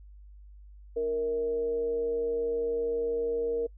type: tone with frequency modulation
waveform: sine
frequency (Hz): 466.2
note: A#4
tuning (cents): 0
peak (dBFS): -26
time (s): 0.96-3.67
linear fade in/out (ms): 10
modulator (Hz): 178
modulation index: 0.26
effects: noise-tail reverb RT60 0.1 s tail -26 dB re dry + added 50 Hz sine -47 dBFS peak until 3.77 s